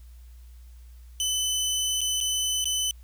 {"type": "tone with dropouts", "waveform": "20% pulse", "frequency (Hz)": 3017, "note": "F#7", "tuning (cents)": 33, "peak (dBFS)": -19, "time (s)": [1.2, 2.91], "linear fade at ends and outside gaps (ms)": 1, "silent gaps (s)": [[2.008, 2.014], [2.204, 2.21], [2.643, 2.655]], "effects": ["added 60 Hz sine -44 dBFS peak until 3.03 s", "white hiss -63 dBFS RMS until 3.03 s"]}